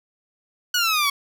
15% pulse exponential sweep, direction down, 1480 to 1108.7 Hz, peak -12 dBFS, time 0.74-1.1 s, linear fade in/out 5 ms, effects none

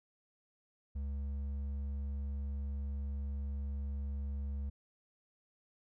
triangle tone with hard clipping, 70 Hz, C#2, 18 cents sharp, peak -37 dBFS, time 0.95-4.7 s, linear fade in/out 10 ms, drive 8 dB, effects none

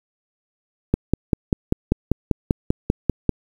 click train, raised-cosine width 3 ms, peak -3 dBFS, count 13, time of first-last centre 0.94-3.293 s, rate 5.1 Hz, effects 7-bit

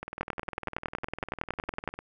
two click trains, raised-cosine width 0.5 ms, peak -21 / -15 dBFS, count 40 / 19, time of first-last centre 0.03-1.99 / 0.21-1.877 s, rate 19.9 / 10.8 Hz, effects none

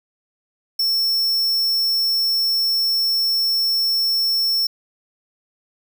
square tone, 5400 Hz, E8, 41 cents sharp, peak -17 dBFS, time 0.79-4.67 s, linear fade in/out 5 ms, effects none

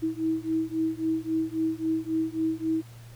sine beating tone pair, 319.6 / 323.3 Hz, D#4 / E4, +47 / -34 cents, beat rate 3.7 Hz, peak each -28 dBFS, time 0.02-2.82 s, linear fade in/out 20 ms, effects added 117 Hz sine -44 dBFS peak until 3.15 s + pink hiss -54 dBFS RMS until 3.15 s

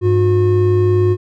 triangle tone pair together, 101.3 / 361 Hz, G#2 / F#4, -43 / -43 cents, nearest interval octave + minor seventh, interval 2200 cents, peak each -11 dBFS, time 0.01-1.17 s, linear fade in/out 50 ms, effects none

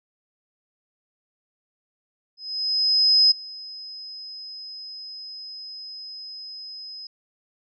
sine tone with ADSR envelope, 5070 Hz, D#8, 32 cents sharp, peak -12 dBFS, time 2.37-7.07 s, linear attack 940 ms, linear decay 12 ms, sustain -23 dB, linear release 3 ms, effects none

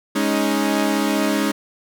sawtooth chord, Ab suspended fourth, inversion none, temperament equal with one note detuned, 207.7 / 277.2 / 312.7 Hz, Ab3 / Db4 / Eb4, 0 / 0 / +9 cents, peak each -18 dBFS, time 0.15-1.52 s, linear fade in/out 10 ms, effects none

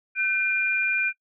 sine tone pair together, 1523 / 2404 Hz, F#6 / D7, +50 / +40 cents, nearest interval minor sixth, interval 790 cents, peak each -27 / -22 dBFS, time 0.15-1.13 s, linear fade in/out 50 ms, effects noise-tail reverb RT60 0.1 s tail -20 dB re dry

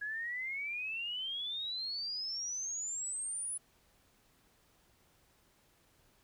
sine exponential sweep, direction up, 1661.2 to 10140 Hz, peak -36 dBFS, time 0.01-3.58 s, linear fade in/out 10 ms, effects pink hiss -69 dBFS RMS until 6.23 s

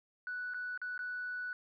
sine tone with dropouts, 1481 Hz, F#6, 1 cent sharp, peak -36 dBFS, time 0.27-1.53 s, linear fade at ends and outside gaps 1 ms, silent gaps 0.537-0.544 / 0.776-0.816 / 0.978-0.991 s, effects tanh soft clip ceiling -32 dBFS

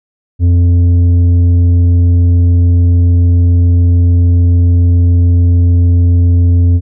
triangle tone with tanh clipping, 87.31 Hz, F2, in tune, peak -6 dBFS, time 0.39-6.81 s, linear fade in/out 50 ms, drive 11 dB, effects none

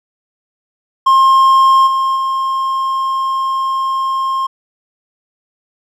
triangle tone with level steps, 1065 Hz, C6, 30 cents sharp, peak -4 / -10 / -12 dBFS, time 1.06-4.47 s, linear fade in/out 10 ms, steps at 1.86 / 2.15 s, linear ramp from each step 20 ms, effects none

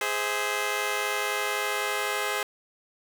10% pulse chord, Ab augmented, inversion none, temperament just, 415.3 / 519.1 / 648.9 Hz, Ab4 / C5 / E5, 0 / -14 / -27 cents, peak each -21 / -23 / -26 dBFS, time 0.01-2.43 s, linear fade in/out 2 ms, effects none

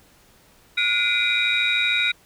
sine tone cluster, 1437 / 2053 / 2324 / 2437 / 3801 Hz, F6 / C7 / D7 / D#7 / A#7, +49 / -33 / -19 / -37 / +33 cents, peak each -26 / -28 / -24 / -23 / -22 dBFS, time 0.77-2.12 s, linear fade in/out 10 ms, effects tanh soft clip ceiling -10 dBFS + pink hiss -55 dBFS RMS until 2.25 s

